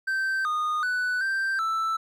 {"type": "tone with pitch steps", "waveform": "triangle", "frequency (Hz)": [1555, 1230, 1489, 1569, 1323], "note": ["G6", "D#6", "F#6", "G6", "E6"], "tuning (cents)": [-14, -20, 11, 1, 6], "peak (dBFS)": -22, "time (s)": [0.07, 1.97], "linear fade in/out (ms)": 10, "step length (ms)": 380, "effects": []}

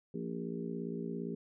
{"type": "harmonic tone with a mistuned harmonic", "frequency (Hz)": 57.5, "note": "A#1", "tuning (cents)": -23, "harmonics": [3, 4, 5, 6, 7, 8], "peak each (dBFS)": [-41, -41, -45, -52, -42, -50], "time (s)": [0.14, 1.35], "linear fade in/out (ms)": 5, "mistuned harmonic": 6, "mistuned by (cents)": 27, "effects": []}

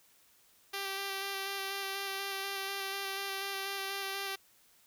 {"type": "tone with vibrato", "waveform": "5% pulse", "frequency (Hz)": 392, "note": "G4", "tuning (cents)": 0, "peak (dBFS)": -24, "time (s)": [0.73, 4.36], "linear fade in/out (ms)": 10, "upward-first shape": "square", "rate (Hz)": 4.1, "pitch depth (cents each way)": 13, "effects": ["white hiss -65 dBFS RMS until 4.86 s"]}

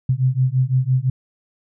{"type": "beating tone pair", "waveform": "sine", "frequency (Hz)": [126.5, 132.4], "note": ["B2", "C3"], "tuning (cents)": [42, 21], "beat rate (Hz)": 5.9, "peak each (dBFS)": [-18, -18], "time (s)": [0.09, 1.1], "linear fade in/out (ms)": 5, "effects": []}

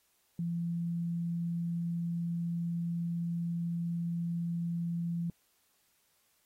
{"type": "tone", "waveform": "sine", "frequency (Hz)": 170, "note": "F3", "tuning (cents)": -46, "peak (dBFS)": -31, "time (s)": [0.39, 5.3], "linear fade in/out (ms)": 2, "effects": ["white hiss -72 dBFS RMS until 6.45 s", "AAC 48 kbps"]}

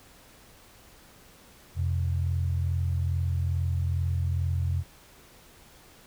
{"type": "tone pair together", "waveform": "sine", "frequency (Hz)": [86.9, 129.25], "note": ["F2", "C3"], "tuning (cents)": [-8, -21], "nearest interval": "perfect fifth", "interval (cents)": 687, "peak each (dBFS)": [-25, -31], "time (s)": [1.75, 4.84], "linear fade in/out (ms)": 50, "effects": ["pink hiss -54 dBFS RMS until 6.06 s"]}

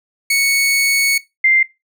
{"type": "tone pair in turn", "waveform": ["sawtooth", "sine"], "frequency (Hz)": [2217, 2092], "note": ["C#7", "C7"], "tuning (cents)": [0, -1], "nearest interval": "minor second", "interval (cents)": 101, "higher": "first", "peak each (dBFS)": -9, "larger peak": "neither", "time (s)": [[0.3, 1.18], [1.44, 1.63]], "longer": "first", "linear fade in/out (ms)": 5, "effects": ["noise-tail reverb RT60 0.2 s tail -18 dB re dry"]}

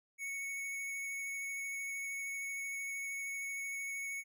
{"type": "tone with vibrato", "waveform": "square", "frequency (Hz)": 2217, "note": "C#7", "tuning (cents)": 0, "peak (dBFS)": -39, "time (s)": [0.18, 4.24], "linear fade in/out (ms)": 50, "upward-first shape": "triangle", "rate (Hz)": 13, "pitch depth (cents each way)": 13, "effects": []}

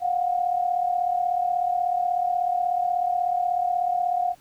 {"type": "tone pair together", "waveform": "sine", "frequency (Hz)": [711, 747.4], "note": ["F5", "F#5"], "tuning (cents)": [31, 17], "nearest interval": "minor second", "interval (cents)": 86, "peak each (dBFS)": [-22, -27], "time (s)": [0, 4.35], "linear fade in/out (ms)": 50, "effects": ["pink hiss -57 dBFS RMS until 4.4 s"]}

